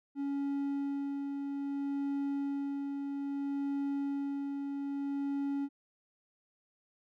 triangle tone with tremolo, 280 Hz, C#4, 18 cents sharp, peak -29 dBFS, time 0.15-5.69 s, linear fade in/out 50 ms, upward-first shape sine, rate 0.61 Hz, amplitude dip 35%, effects none

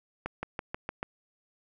accelerating click train, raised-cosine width 0.5 ms, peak -18 dBFS, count 6, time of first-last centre 0.26-1.029 s, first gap 170 ms, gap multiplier 0.95, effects none

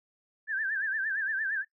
sine tone with vibrato, 1661.2 Hz, G#6, in tune, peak -28 dBFS, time 0.47-1.65 s, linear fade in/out 50 ms, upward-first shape sine, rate 8.7 Hz, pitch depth 130 cents each way, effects noise-tail reverb RT60 0.1 s tail -19 dB re dry

